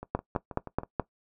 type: two click trains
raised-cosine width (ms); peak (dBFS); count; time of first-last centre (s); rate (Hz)
1; -24 / -12; 6 / 5; 0.03-0.834 / 0.15-0.997; 6.22 / 4.72
effects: noise-tail reverb RT60 0.1 s tail -18 dB re dry